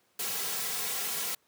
white noise with comb filter, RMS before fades -33 dBFS, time 0.19-1.35 s, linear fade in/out 5 ms, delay 3.3 ms, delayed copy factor -1, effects pink hiss -69 dBFS RMS until 1.47 s + high-pass 200 Hz 12 dB/octave

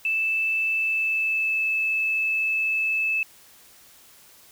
sine tone with pitch glide, 2637 to 2616 Hz, E7 to E7, 0 to -14 cents, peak -21 dBFS, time 0.05-3.23 s, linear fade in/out 2 ms, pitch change -14 cents, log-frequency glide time 0.71-1.66 s, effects white hiss -52 dBFS RMS until 4.51 s

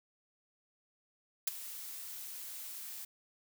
blue noise with ADSR envelope, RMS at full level -29 dBFS, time 1.47-3.05 s, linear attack 5 ms, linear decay 17 ms, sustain -16 dB, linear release 5 ms, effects none

